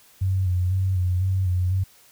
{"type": "tone with vibrato", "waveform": "sine", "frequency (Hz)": 92.5, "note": "F#2", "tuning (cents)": 0, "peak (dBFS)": -19, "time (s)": [0.21, 1.84], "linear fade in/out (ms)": 10, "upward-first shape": "square", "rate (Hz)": 2, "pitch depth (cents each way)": 41, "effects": ["white hiss -54 dBFS RMS until 2.11 s"]}